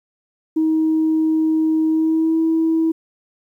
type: tone with pitch glide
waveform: sine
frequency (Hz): 316.6 to 324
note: D#4 to E4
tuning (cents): +30 to -30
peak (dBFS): -13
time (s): 0.56-2.92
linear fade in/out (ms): 10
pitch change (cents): +40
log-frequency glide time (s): 1.88-2.38
effects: tanh soft clip ceiling -10 dBFS + 9-bit